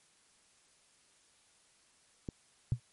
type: click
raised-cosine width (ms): 3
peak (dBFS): -25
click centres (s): 2.288
type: tone with exponential decay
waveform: sine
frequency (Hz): 119.9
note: A#2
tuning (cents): +49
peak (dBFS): -22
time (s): 2.72-2.8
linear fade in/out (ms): 0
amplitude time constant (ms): 16
effects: white hiss -67 dBFS RMS until 2.92 s + MP3 48 kbps